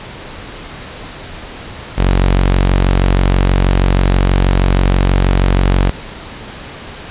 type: tone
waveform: sawtooth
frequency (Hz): 46.25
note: F#1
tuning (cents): 0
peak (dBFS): -5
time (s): 1.97-5.91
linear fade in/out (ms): 20
effects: pink hiss -30 dBFS RMS until 7.1 s + resampled to 8000 Hz